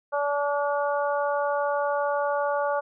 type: harmonic tone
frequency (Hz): 287.5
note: D4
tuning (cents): -37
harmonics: 2 / 3 / 4 / 5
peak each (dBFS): -25 / -29 / -31 / -33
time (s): 0.12-2.81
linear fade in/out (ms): 20
effects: none